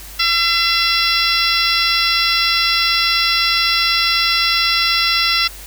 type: harmonic tone with a mistuned harmonic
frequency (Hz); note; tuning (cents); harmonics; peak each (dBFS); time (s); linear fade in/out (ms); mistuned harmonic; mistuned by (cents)
677; E5; +46; 2 / 3 / 4 / 5 / 6 / 7 / 8; -21 / -21 / -21 / -21 / -21 / -21 / -21; 0.19-5.48; 10; 7; +21
effects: added 50 Hz sine -36 dBFS peak until 5.66 s + white hiss -36 dBFS RMS until 5.66 s